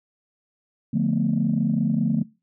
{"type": "chord", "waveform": "sine", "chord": "B half-diminished seventh", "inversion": "first", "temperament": "just", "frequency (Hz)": [148.16, 177.8, 222.2, 246.9], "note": ["D3", "F3", "A3", "B3"], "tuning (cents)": [16, 31, 17, 0], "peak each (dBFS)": [-25, -24, -22, -27], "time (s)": [0.93, 2.23], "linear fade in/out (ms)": 10, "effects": ["noise-tail reverb RT60 0.3 s tail -23 dB re dry", "tanh soft clip ceiling -11 dBFS"]}